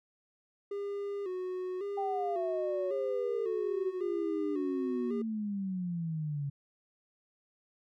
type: tone with vibrato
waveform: triangle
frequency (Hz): 384.9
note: G4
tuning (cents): -32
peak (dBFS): -32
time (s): 0.71-5.22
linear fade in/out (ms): 5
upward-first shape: square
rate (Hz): 0.91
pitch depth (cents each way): 80
type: exponential sweep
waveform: sine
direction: down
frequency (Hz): 794 to 138.8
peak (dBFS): -32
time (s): 1.97-6.5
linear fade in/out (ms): 10
effects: none